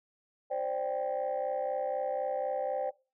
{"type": "chord", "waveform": "sine", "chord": "C suspended second", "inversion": "none", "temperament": "equal", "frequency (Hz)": [523.3, 587.3, 784], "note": ["C5", "D5", "G5"], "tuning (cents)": [0, 0, 0], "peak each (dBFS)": [-33, -33, -34], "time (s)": [0.5, 2.91], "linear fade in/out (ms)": 20, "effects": ["noise-tail reverb RT60 0.3 s tail -21 dB re dry", "tanh soft clip ceiling -24 dBFS"]}